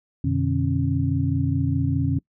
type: tone cluster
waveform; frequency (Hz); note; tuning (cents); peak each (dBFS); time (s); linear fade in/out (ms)
sine; 91 / 125.2 / 150.1 / 272.5; F#2 / B2 / D3 / C#4; -28 / +24 / +38 / -29; -25; 0.24-2.19; 5
effects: noise-tail reverb RT60 0.1 s tail -23 dB re dry